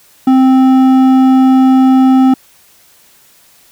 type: tone with hard clipping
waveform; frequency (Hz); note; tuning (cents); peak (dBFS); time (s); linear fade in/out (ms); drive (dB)
triangle; 261.6; C4; 0; -6; 0.27-2.34; 5; 12
effects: white hiss -46 dBFS RMS until 3.71 s